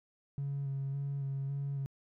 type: tone with vibrato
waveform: triangle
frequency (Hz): 138.59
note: C#3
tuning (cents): 0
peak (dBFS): -30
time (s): 0.38-1.86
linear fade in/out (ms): 0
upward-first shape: square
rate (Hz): 1.8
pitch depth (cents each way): 19
effects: tanh soft clip ceiling -30 dBFS